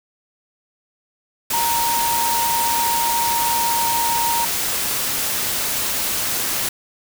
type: tone in noise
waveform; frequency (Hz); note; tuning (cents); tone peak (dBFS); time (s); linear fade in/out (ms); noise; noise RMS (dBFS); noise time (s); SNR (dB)
sine; 932.3; A#5; 0; -19; 1.53-4.45; 5; white; -22; 1.5-6.69; 0
effects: none